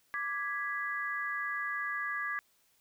sine chord, G# diminished, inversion second, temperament equal, 1174.7 / 1661.2 / 1975.5 Hz, D6 / G#6 / B6, 0 / 0 / 0 cents, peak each -38 / -35 / -39 dBFS, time 0.14-2.39 s, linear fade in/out 0 ms, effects white hiss -70 dBFS RMS until 2.8 s

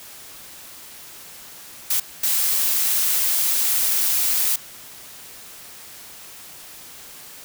blue noise bursts at uneven times, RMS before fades -20 dBFS, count 2, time 1.9-2 / 2.23-4.56 s, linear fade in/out 5 ms, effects white hiss -41 dBFS RMS until 7.44 s

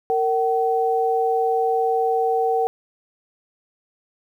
sine tone pair together, 459.3 / 760 Hz, A#4 / F#5, -26 / +46 cents, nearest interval major sixth, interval 872 cents, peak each -20 dBFS, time 0.1-2.67 s, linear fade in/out 0 ms, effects 9-bit

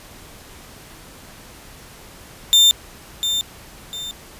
35% pulse tone with echo, 3600 Hz, A7, 39 cents sharp, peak -7 dBFS, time 2.53-2.71 s, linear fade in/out 0 ms, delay 700 ms, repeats 2, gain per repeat -9 dB, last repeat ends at 4.11 s, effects pink hiss -42 dBFS RMS until 4.39 s + resampled to 32000 Hz

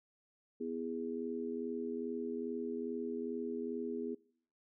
harmonic tone, 82.41 Hz, E2, in tune, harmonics 3 / 4 / 5, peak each -40 / -44 / -40 dBFS, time 0.6-4.15 s, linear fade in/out 10 ms, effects noise-tail reverb RT60 0.6 s tail -23 dB re dry

